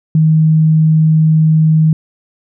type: tone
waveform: sine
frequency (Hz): 157.6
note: D#3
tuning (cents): +23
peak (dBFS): -6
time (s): 0.15-1.93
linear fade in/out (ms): 2
effects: none

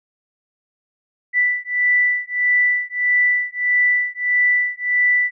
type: beating tone pair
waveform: sine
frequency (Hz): 1975.5 / 1977.1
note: B6 / B6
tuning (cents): 0 / +1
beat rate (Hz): 1.6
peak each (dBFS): -18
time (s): 1.33-5.31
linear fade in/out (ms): 50
effects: none

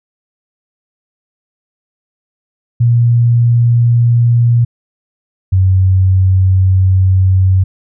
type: tone pair in turn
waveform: sine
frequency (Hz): 118.7 / 94.02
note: A#2 / F#2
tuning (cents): +32 / +28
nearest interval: major third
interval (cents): 404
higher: first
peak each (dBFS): -6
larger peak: neither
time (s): 2.8-4.65 / 5.52-7.64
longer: second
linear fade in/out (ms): 10
effects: none

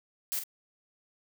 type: noise with echo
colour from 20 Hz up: blue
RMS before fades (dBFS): -32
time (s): 0.32-0.39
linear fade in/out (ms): 0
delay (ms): 47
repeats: 1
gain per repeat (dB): -8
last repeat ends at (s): 0.437
effects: none

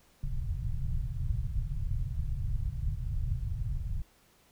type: low-pass noise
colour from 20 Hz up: pink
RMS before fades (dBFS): -32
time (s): 0.23-4.02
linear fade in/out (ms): 2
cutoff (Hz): 140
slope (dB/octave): 48
effects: pink hiss -64 dBFS RMS until 4.51 s

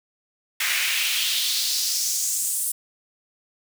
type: noise with high-pass filter sweep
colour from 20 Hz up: pink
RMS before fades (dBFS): -24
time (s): 0.6-2.72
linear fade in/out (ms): 5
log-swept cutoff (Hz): 1900 to 9600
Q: 2.5
effects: none

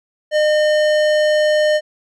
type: tone with tanh clipping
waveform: sine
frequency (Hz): 608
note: D#5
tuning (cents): -40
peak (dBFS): -14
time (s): 0.31-1.81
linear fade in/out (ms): 50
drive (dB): 17
effects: none

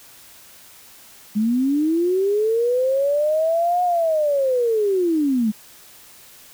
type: linear two-way sweep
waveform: sine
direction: up then down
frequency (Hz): 204.9 to 724 to 204.9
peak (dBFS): -16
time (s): 1.35-5.52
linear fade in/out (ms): 20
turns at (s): 3.83
effects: white hiss -46 dBFS RMS until 6.53 s

